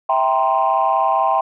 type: chord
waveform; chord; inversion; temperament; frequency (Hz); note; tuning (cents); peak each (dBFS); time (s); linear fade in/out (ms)
sine; C dominant seventh; first; just; 654.1 / 784.9 / 941.9 / 1046.5; E5 / G5 / Bb5 / C6; -14 / +2 / +18 / 0; -20 / -17 / -21 / -18; 0.09-1.41; 5
effects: tanh soft clip ceiling -6 dBFS